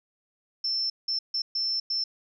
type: tone bursts at uneven times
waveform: sine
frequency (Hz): 5340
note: E8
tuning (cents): +22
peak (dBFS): -25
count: 5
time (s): 0.64-0.9 / 1.08-1.19 / 1.34-1.42 / 1.55-1.8 / 1.9-2.04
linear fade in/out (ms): 5
effects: none